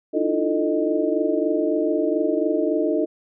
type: tone cluster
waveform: sine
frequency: 299.9 / 323 / 347 / 441.6 / 619 Hz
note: D4 / E4 / F4 / A4 / D#5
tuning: +36 / -35 / -11 / +6 / -9 cents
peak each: -25 dBFS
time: 0.13-3.06 s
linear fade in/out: 20 ms
effects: none